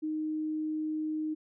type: tone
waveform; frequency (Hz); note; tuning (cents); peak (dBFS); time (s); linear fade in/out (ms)
sine; 310; D#4; -6; -30; 0.02-1.35; 20
effects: none